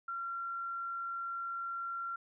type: tone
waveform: sine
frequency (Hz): 1371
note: F6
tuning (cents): -32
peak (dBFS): -36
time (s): 0.08-2.16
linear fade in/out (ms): 5
effects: none